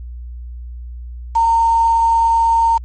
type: tone with quantisation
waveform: sine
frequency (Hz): 916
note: A#5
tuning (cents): -31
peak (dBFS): -10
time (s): 1.35-2.78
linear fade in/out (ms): 10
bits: 5
effects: added 60 Hz sine -27 dBFS peak until 2.84 s + MP3 32 kbps